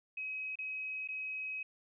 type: tone with dropouts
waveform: sine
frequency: 2542 Hz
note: D#7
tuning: 36 cents sharp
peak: -37 dBFS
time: 0.17-1.63 s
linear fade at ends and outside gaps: 5 ms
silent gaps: 0.556-0.587 / 1.076-1.086 s
effects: none